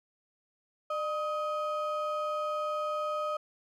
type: ring-modulated tone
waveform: triangle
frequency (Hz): 932.3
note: A#5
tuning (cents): 0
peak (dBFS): -25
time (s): 0.9-3.37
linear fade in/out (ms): 5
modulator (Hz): 329
effects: none